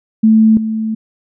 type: tone with level steps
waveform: sine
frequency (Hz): 220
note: A3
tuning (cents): 0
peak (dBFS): -5 / -15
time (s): 0.23-0.95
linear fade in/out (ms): 10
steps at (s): 0.57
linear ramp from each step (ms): 2
effects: none